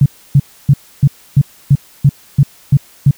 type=tone bursts; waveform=sine; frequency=140 Hz; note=C#3; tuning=18 cents sharp; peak=-3 dBFS; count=10; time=0.01-3.11 s; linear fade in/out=5 ms; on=49 ms; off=290 ms; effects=white hiss -44 dBFS RMS until 3.17 s